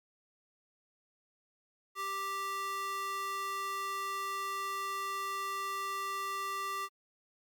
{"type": "tone with high-pass filter", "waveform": "square", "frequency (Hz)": 392, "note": "G4", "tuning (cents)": 0, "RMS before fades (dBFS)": -37, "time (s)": [1.95, 6.89], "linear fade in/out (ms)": 50, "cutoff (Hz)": 1000, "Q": 2.4, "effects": ["Opus 48 kbps"]}